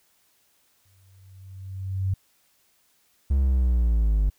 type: tone with exponential growth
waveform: sine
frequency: 95.4 Hz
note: G2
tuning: 47 cents flat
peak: -20 dBFS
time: 0.85-2.14 s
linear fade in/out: 5 ms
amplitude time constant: 280 ms
type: linear sweep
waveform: triangle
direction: down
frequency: 69.6 to 49 Hz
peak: -16 dBFS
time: 3.3-4.3 s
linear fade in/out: 10 ms
effects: white hiss -65 dBFS RMS until 4.38 s